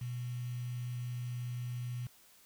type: tone with quantisation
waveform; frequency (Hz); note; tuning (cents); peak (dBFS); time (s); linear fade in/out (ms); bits
sine; 122.7; B2; -11; -36; 0.01-2.07; 5; 9
effects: white hiss -62 dBFS RMS until 2.45 s